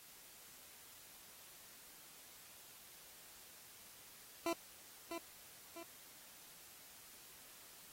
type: tone with echo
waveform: 20% pulse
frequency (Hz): 336.9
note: E4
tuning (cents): +38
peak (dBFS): -30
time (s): 4.46-4.53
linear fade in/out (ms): 2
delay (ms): 650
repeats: 2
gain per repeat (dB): -7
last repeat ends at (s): 5.83
effects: white hiss -59 dBFS RMS until 7.92 s + AAC 48 kbps